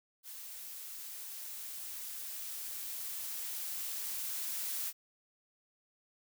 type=noise with level ramp; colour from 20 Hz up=blue; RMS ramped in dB=-47 to -37 dBFS; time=0.23-4.93 s; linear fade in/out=50 ms; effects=none